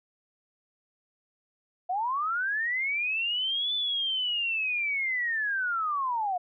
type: linear two-way sweep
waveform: sine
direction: up then down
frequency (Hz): 698 to 3520 to 698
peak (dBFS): -26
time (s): 1.89-6.38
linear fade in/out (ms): 10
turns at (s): 3.74
effects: none